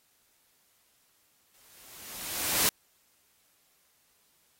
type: noise with exponential growth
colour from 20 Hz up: white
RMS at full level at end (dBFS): -23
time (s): 1.54-2.69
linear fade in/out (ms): 1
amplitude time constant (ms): 250
effects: white hiss -68 dBFS RMS until 4.59 s + AAC 48 kbps